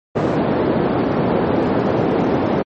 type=band-pass noise; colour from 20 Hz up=white; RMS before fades=-17 dBFS; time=0.15-2.63 s; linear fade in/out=20 ms; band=150 to 450 Hz; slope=12 dB/octave; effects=MP3 32 kbps